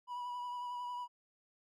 triangle tone with vibrato, 979 Hz, B5, 15 cents flat, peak -37 dBFS, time 0.07-1.08 s, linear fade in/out 50 ms, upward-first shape sine, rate 11 Hz, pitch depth 21 cents each way, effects none

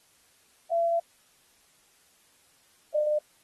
sine tone pair in turn, 676 / 602.2 Hz, E5 / D5, +43 / +43 cents, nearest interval major second, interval 200 cents, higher first, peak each -22 dBFS, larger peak neither, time 0.71-1 / 2.94-3.19 s, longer first, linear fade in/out 10 ms, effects white hiss -63 dBFS RMS until 3.43 s + AAC 32 kbps

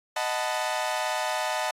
sawtooth chord, B dominant seventh, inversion first, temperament equal with one note detuned, 622.3 / 740 / 880 / 997.5 Hz, D#5 / F#5 / A5 / B5, 0 / 0 / 0 / +17 cents, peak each -27 / -28 / -27 / -31 dBFS, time 0.16-1.71 s, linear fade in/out 5 ms, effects low-pass 11000 Hz 12 dB/octave + AAC 64 kbps

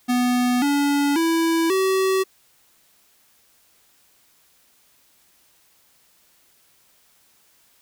square tone with pitch steps, 246.9 / 285.3 / 329.6 / 380.8 Hz, B3 / C#4 / E4 / F#4, 0 / +50 / 0 / +50 cents, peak -18 dBFS, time 0.08-2.24 s, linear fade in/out 20 ms, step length 540 ms, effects white hiss -59 dBFS RMS until 7.81 s

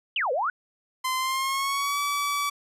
sine exponential two-way sweep, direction down then up, 3233 to 474.2 to 1553 Hz, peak -23 dBFS, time 0.16-0.5 s, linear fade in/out 2 ms, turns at 0.32 s
sawtooth tone with pitch glide, 1034 to 1147.3 Hz, C6 to D6, -21 to -41 cents, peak -21 dBFS, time 1.04-2.5 s, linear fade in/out 10 ms, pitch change +180 cents, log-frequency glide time 1.17-1.99 s
effects resampled to 32000 Hz

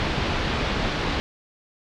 pink low-pass noise, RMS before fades -25 dBFS, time 0-1.2 s, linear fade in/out 0 ms, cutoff 4300 Hz, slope 24 dB/octave, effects none

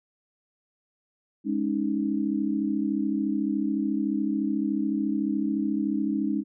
sine chord, Ab suspended fourth, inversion none, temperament equal, 207.7 / 277.2 / 311.1 Hz, Ab3 / Db4 / Eb4, 0 / 0 / 0 cents, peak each -28 dBFS, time 1.44-6.44 s, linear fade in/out 50 ms, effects none

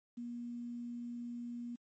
sine tone with quantisation, 239 Hz, A#3, 43 cents sharp, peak -40 dBFS, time 0.17-1.76 s, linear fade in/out 10 ms, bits 11, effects MP3 32 kbps

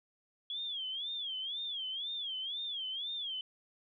sine tone with vibrato, 3322 Hz, G#7, in tune, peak -36 dBFS, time 0.5-3.41 s, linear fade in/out 2 ms, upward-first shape sine, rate 2 Hz, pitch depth 160 cents each way, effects none

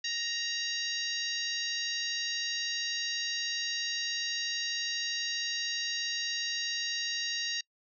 harmonic tone with a mistuned harmonic, 932.3 Hz, A#5, in tune, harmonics 2 / 3 / 4 / 5 / 6 / 7, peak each -38 / -38 / -38 / -37 / -39 / -44 dBFS, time 0.04-7.61 s, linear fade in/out 5 ms, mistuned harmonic 4, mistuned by +39 cents, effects noise-tail reverb RT60 0.1 s tail -26 dB re dry

